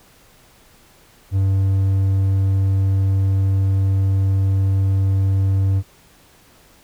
triangle tone, 96.7 Hz, G2, 23 cents flat, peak -12 dBFS, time 1.31-5.83 s, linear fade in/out 50 ms, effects pink hiss -51 dBFS RMS until 6.83 s

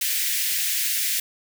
white high-pass noise, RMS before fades -24 dBFS, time 0.01-1.2 s, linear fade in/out 5 ms, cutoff 1700 Hz, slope 48 dB/octave, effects none

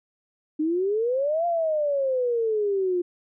sine exponential two-way sweep, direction up then down, 300.2 to 698.5 to 348.9 Hz, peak -21 dBFS, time 0.59-3.02 s, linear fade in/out 10 ms, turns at 1.46 s, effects none

